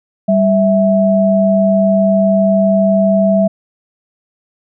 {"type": "tone pair together", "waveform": "sine", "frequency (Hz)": [196, 656.2], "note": ["G3", "E5"], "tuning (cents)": [0, -8], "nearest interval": "octave + major sixth", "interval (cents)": 2092, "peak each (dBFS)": -11, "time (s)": [0.28, 3.48], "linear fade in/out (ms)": 10, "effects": []}